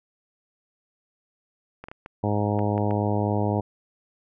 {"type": "clicks", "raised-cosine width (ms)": 0.5, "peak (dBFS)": -23, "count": 7, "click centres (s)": [1.84, 1.885, 1.915, 2.061, 2.591, 2.779, 2.909]}
{"type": "harmonic tone", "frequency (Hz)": 103.83, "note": "G#2", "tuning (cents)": 0, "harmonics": [1, 2, 3, 4, 5, 6, 7, 8, 9], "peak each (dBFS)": [-25, -28, -30, -31, -32, -33, -33, -34, -35], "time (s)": [2.23, 3.61], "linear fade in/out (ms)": 10}
{"effects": []}